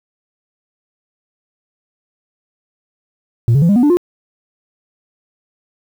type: tone with pitch steps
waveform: sine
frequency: 116.54 / 140.2 / 168.66 / 202.9 / 244.1 / 293.7 / 353.3 Hz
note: A#2 / C#3 / E3 / G#3 / B3 / D4 / F4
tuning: 0 / +20 / +40 / -40 / -20 / 0 / +20 cents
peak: -5 dBFS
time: 3.48-3.97 s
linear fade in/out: 0 ms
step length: 70 ms
effects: tanh soft clip ceiling -7 dBFS + 7-bit